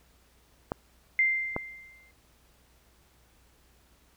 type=clicks; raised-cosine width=1 ms; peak=-15 dBFS; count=2; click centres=0.719 / 1.564 s
type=tone with exponential decay; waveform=sine; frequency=2090 Hz; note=C7; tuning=2 cents flat; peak=-19 dBFS; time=1.19-2.11 s; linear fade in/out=1 ms; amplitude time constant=200 ms
effects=added 60 Hz sine -64 dBFS peak until 4.16 s + pink hiss -64 dBFS RMS until 4.16 s